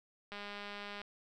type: click train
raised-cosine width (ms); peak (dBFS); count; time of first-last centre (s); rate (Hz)
0.3; -29; 143; 0.32-1.016; 204
effects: none